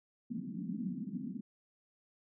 pink band-pass noise, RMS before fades -40 dBFS, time 0.3-1.41 s, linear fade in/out 5 ms, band 180 to 250 Hz, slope 48 dB/octave, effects none

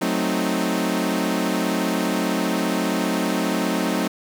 sawtooth chord, F# diminished seventh, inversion none, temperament equal, 185 / 220 / 261.6 / 311.1 Hz, F#3 / A3 / C4 / Eb4, 0 / 0 / 0 / 0 cents, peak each -22 dBFS, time 0.01-4.08 s, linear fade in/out 10 ms, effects none

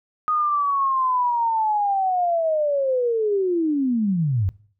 sine linear sweep, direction down, 1244.5 to 87.31 Hz, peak -18 dBFS, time 0.28-4.49 s, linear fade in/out 0 ms, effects noise-tail reverb RT60 0.5 s tail -21 dB re dry

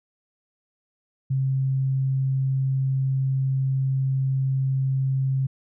sine tone, 133.6 Hz, C3, 36 cents sharp, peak -20 dBFS, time 1.3-5.47 s, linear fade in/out 10 ms, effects none

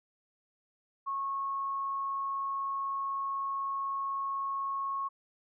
sine tone, 1096 Hz, C#6, 20 cents flat, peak -31 dBFS, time 1.06-5.09 s, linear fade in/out 20 ms, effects none

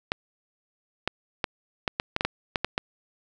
clicks, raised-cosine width 0.3 ms, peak -8 dBFS, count 11, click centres 0.119 / 1.076 / 1.442 / 1.878 / 1.999 / 2.164 / 2.209 / 2.25 / 2.558 / 2.646 / 2.779 s, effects none

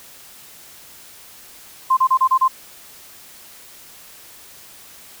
sine tone bursts, 1046.5 Hz, C6, in tune, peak -11 dBFS, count 6, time 1.9-2.481 s, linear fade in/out 10 ms, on 71 ms, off 31 ms, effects white hiss -43 dBFS RMS until 5.2 s

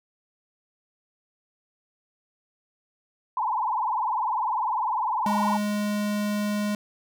sine tone with vibrato, 932.3 Hz, A#5, in tune, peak -23 dBFS, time 3.37-5.57 s, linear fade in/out 2 ms, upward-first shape triangle, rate 20 Hz, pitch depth 230 cents each way
square tone, 207.7 Hz, G#3, in tune, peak -25 dBFS, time 5.26-6.75 s, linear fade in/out 2 ms
effects none

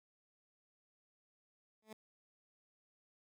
15% pulse tone with exponential growth, 217.5 Hz, A3, 20 cents flat, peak -40 dBFS, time 1.82-1.93 s, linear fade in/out 5 ms, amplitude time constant 23 ms, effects none

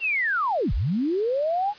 sine linear two-way sweep, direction down then up, 2794 to 30.72 to 850 Hz, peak -21 dBFS, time 0-1.74 s, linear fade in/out 50 ms, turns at 0.73 s, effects white hiss -47 dBFS RMS until 1.78 s + resampled to 11025 Hz

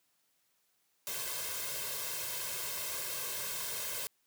white noise with comb filter, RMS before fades -38 dBFS, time 1.07-4.07 s, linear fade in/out 0 ms, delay 1.9 ms, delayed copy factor +0.85, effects white hiss -75 dBFS RMS until 4.26 s + high-pass 100 Hz 12 dB/octave

